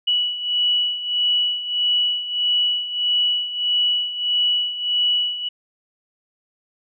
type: beating tone pair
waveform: sine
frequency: 2941 / 2942.6 Hz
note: F#7 / F#7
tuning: -11 / -10 cents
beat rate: 1.6 Hz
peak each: -24 / -19 dBFS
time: 0.07-5.49 s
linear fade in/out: 10 ms
effects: none